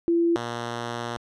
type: tone pair in turn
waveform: sine / 5% pulse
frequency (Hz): 338.6 / 118.47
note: E4 / A#2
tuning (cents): +46 / +28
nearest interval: octave + tritone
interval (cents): 1818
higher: first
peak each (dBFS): -18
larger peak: neither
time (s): 0.08-0.36 / 0.36-1.17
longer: second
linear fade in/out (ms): 0
effects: low-pass 6000 Hz 12 dB/octave

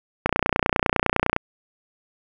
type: click train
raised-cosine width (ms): 0.5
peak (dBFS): -3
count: 34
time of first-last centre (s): 0.26-1.364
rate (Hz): 29.9
effects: none

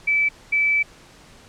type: tone pair in turn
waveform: sine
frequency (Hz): 2310 / 2310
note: D7 / D7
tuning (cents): -29 / -29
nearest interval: unison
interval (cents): 0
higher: neither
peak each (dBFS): -16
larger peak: neither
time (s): 0.07-0.29 / 0.52-0.83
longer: second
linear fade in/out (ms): 10
effects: pink hiss -48 dBFS RMS until 1.48 s + low-pass 8000 Hz 12 dB/octave

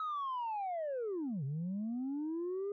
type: linear two-way sweep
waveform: sine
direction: down then up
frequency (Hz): 1290 to 130 to 410.9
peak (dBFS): -33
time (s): 0-2.72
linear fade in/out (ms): 2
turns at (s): 1.44
effects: tanh soft clip ceiling -33 dBFS

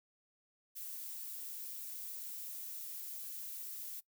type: noise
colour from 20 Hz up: violet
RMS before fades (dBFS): -45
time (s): 0.75-4.01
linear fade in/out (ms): 20
effects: noise-tail reverb RT60 0.1 s tail -20 dB re dry

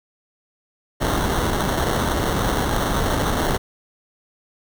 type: noise with sample-and-hold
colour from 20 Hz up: pink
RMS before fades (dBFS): -21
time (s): 1-3.58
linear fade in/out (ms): 20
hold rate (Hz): 2450
effects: none

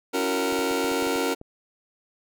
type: chord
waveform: sawtooth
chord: F# dominant seventh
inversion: second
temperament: just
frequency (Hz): 277.5 / 333 / 370 / 462.5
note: C#4 / E4 / F#4 / A#4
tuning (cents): +2 / +18 / 0 / -14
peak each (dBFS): -24 / -29 / -25 / -23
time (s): 0.13-1.35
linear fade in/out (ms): 20
type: clicks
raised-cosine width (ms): 2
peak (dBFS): -28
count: 9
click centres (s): 0.525 / 0.591 / 0.712 / 0.844 / 0.916 / 1.025 / 1.069 / 1.159 / 1.414
effects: none

